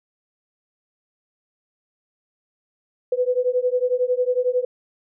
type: beating tone pair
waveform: sine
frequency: 493.9 / 504.9 Hz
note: B4 / B4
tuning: 0 / +38 cents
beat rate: 11 Hz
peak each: -21 dBFS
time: 3.12-4.65 s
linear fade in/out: 5 ms
effects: none